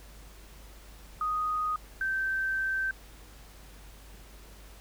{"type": "tone pair in turn", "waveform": "sine", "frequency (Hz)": [1244.5, 1554.4], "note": ["D#6", "G6"], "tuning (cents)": [0, -15], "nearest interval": "major third", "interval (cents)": 385, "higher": "second", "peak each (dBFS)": -27, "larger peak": "neither", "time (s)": [[1.21, 1.76], [2.01, 2.91]], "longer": "second", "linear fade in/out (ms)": 2, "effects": ["added 50 Hz sine -49 dBFS peak until 4.8 s", "pink hiss -54 dBFS RMS until 4.8 s"]}